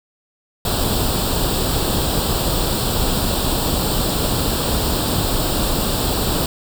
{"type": "noise with comb filter", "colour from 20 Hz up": "pink", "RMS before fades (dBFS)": -19, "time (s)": [0.65, 6.46], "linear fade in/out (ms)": 2, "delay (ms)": 0.24, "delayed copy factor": 0.75, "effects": []}